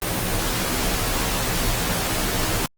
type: noise with comb filter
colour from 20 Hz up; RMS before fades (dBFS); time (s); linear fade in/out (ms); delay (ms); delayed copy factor
pink; -23; 0.02-2.66; 0; 14; -0.95
effects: Opus 24 kbps